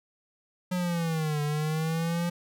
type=linear two-way sweep; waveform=square; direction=down then up; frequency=182.9 to 146.83 to 174.1 Hz; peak=-27 dBFS; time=0.71-2.3 s; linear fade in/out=10 ms; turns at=1.42 s; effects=none